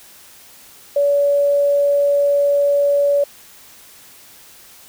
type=tone; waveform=sine; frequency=570 Hz; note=C#5; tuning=48 cents sharp; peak=-12 dBFS; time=0.96-3.24 s; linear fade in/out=5 ms; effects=white hiss -44 dBFS RMS until 4.88 s